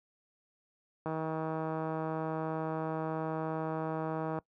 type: click train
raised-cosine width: 1 ms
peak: -22 dBFS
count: 530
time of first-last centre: 1.06-4.387 s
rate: 159 Hz
effects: noise-tail reverb RT60 0.1 s tail -22 dB re dry + high-pass 80 Hz 12 dB/octave